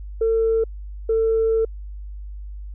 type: tone pair in turn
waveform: sine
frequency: 449.7 / 447.8 Hz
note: A4 / A4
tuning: +38 / +30 cents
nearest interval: unison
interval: 8 cents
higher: first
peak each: -15 dBFS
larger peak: neither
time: 0.21-0.64 / 1.09-1.65 s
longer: second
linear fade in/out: 5 ms
effects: tanh soft clip ceiling -12 dBFS + added 50 Hz sine -31 dBFS peak until 2.74 s